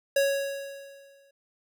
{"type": "tone with exponential decay", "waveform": "square", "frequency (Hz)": 554.4, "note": "C#5", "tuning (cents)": 0, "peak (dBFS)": -20, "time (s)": [0.16, 1.31], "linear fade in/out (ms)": 5, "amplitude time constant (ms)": 250, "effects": []}